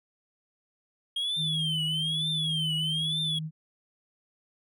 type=tone with vibrato; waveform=triangle; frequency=3236 Hz; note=G#7; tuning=46 cents flat; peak=-26 dBFS; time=1.16-3.39 s; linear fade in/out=5 ms; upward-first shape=triangle; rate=1.1 Hz; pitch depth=190 cents each way
type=tone with tremolo; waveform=sine; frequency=157.3 Hz; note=D#3; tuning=19 cents sharp; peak=-30 dBFS; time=1.36-3.51 s; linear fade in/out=50 ms; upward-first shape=triangle; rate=0.97 Hz; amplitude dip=30%
effects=none